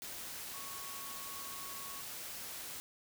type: tone in noise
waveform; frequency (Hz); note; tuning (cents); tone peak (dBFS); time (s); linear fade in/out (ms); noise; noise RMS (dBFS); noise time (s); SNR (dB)
sine; 1108.7; C#6; 0; -50; 0.54-2.01; 0; white; -45; 0.02-2.8; -8
effects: none